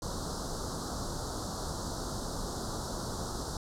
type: band-stop noise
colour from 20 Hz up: pink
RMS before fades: -36 dBFS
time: 0.02-3.57 s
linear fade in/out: 2 ms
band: 1400 to 4000 Hz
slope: 48 dB/octave
effects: low-pass 8000 Hz 12 dB/octave